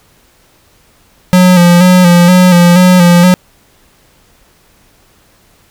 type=tone with vibrato; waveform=square; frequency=178.2 Hz; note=F3; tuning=35 cents sharp; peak=-3 dBFS; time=1.33-3.34 s; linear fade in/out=0 ms; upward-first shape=square; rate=2.1 Hz; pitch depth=38 cents each way; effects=pink hiss -48 dBFS RMS until 5.7 s